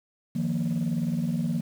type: chord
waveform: sine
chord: Eb suspended second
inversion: none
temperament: equal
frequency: 155.56 / 174.61 / 233.1 Hz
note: Eb3 / F3 / Bb3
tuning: 0 / 0 / 0 cents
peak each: -28 / -27 / -27 dBFS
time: 0.35-1.61 s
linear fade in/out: 10 ms
effects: tanh soft clip ceiling -20 dBFS + 8-bit